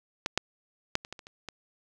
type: clicks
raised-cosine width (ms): 0.2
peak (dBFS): -11 / -7 / -8 / -25 / -21 / -28 / -29 / -21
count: 8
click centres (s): 0.261 / 0.376 / 0.954 / 1.049 / 1.126 / 1.192 / 1.269 / 1.487
effects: none